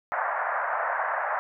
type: band-pass noise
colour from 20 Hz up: pink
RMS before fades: -28 dBFS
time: 0.12-1.39 s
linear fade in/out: 0 ms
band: 620 to 1800 Hz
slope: 48 dB/octave
effects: none